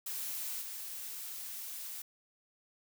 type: noise with level steps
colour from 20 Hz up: blue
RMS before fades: -39 / -43 dBFS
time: 0.06-2.02 s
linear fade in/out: 5 ms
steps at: 0.61 s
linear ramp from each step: 10 ms
effects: none

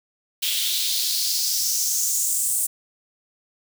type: noise with high-pass filter sweep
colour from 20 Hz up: white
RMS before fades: -23 dBFS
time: 0.42-2.67 s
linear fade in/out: 10 ms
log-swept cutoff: 3100 to 8800 Hz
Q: 3.4
effects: none

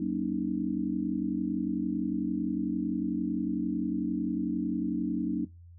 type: chord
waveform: sine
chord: D# minor seventh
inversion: first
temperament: just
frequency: 186.68 / 233.3 / 280 / 311.1 Hz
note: F#3 / A#3 / C#4 / D#4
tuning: +16 / +2 / +18 / 0 cents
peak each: -33 dBFS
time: 0-5.45 s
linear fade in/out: 5 ms
effects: noise-tail reverb RT60 0.2 s tail -18 dB re dry + added 86 Hz sine -48 dBFS peak until 5.78 s

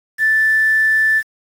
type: tone with quantisation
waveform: sine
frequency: 1760 Hz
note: A6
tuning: in tune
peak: -11 dBFS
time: 0.18-1.23 s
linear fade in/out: 50 ms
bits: 6
effects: AAC 48 kbps

